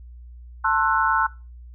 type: chord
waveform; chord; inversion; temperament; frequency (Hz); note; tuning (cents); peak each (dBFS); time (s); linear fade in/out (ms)
sine; F# half-diminished seventh; first; just; 888 / 1065.6 / 1332 / 1480; A5 / C6 / E6 / F#6; +16 / +31 / +18 / 0; -23; 0.64-1.27; 10
effects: noise-tail reverb RT60 0.3 s tail -21 dB re dry + added 60 Hz sine -39 dBFS peak until 1.74 s